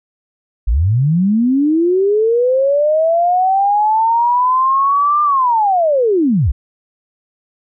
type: linear two-way sweep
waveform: sine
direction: up then down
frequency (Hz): 46.25 to 1200 to 46.25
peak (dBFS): -10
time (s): 0.67-6.52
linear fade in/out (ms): 10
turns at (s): 5.23
effects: none